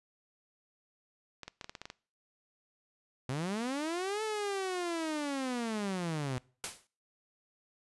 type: clicks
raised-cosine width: 0.2 ms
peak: -25 dBFS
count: 9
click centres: 1.433 / 1.48 / 1.612 / 1.644 / 1.695 / 1.752 / 1.816 / 1.855 / 1.901 s
type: linear two-way sweep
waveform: sawtooth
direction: up then down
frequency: 122.8 to 440 to 122.8 Hz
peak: -29 dBFS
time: 3.29-6.38 s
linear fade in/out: 0 ms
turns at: 4.23 s
type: noise with exponential decay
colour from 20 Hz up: white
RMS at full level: -33 dBFS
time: 6.64-6.87 s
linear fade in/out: 0 ms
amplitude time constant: 48 ms
effects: noise-tail reverb RT60 0.4 s tail -22 dB re dry + resampled to 24000 Hz